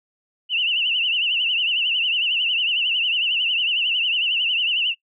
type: tone with vibrato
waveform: sine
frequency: 2844 Hz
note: F7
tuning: 31 cents sharp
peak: -18 dBFS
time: 0.49-4.95 s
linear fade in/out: 50 ms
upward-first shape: triangle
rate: 11 Hz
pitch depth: 140 cents each way
effects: noise-tail reverb RT60 0.1 s tail -23 dB re dry